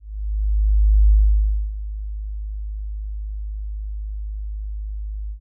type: tone with ADSR envelope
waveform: sine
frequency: 51.9 Hz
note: G#1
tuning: in tune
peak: -9 dBFS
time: 0-5.4 s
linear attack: 1100 ms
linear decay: 620 ms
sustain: -16 dB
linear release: 94 ms
effects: none